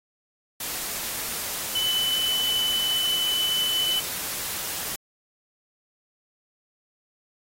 sine tone in noise, 3008 Hz, F#7, 28 cents sharp, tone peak -22 dBFS, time 1.75-4 s, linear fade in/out 5 ms, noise white, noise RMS -31 dBFS, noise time 0.6-4.96 s, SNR +6 dB, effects AAC 48 kbps

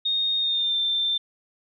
sine tone with pitch glide, 3700 to 3570 Hz, A#7 to A7, -14 to +24 cents, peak -21 dBFS, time 0.05-1.18 s, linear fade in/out 10 ms, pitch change -62 cents, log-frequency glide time 0.39-0.77 s, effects none

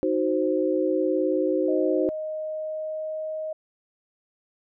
sine chord, C diminished, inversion first, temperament equal, 311.1 / 370 / 523.3 Hz, Eb4 / Gb4 / C5, 0 / 0 / 0 cents, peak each -25 dBFS, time 0.03-2.09 s, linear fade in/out 0 ms
sine tone with pitch glide, 622.3 to 626.3 Hz, D#5 to D#5, 0 to +11 cents, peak -28 dBFS, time 1.68-3.53 s, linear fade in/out 5 ms, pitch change +11 cents, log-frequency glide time 2.43-3.31 s
effects none

